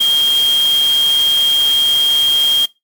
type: tone in noise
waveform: sine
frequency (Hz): 3223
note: G7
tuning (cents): +47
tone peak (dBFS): -9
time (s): 0-2.66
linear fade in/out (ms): 10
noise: white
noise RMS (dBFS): -25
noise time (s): 0-2.66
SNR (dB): +13
effects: noise-tail reverb RT60 0.2 s tail -21 dB re dry + MP3 96 kbps